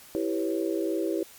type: chord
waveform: sine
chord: C# half-diminished seventh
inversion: first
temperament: equal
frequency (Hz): 329.6 / 392 / 493.9 / 554.4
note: E4 / G4 / B4 / C#5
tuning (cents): 0 / 0 / 0 / 0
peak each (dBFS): -28 / -30 / -34 / -34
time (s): 0.15-1.23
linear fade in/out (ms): 0
effects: white hiss -50 dBFS RMS until 1.38 s + MP3 96 kbps